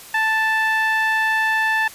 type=tone with low-pass filter; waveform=10% pulse; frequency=880 Hz; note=A5; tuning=in tune; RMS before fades=-19 dBFS; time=0.14-1.88 s; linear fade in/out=5 ms; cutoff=1800 Hz; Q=2.1; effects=white hiss -40 dBFS RMS until 1.94 s + resampled to 32000 Hz